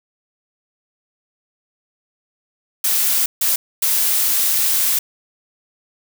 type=noise bursts at uneven times; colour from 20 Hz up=blue; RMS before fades=-17 dBFS; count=3; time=2.84-3.26 / 3.41-3.56 / 3.82-4.99 s; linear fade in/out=5 ms; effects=none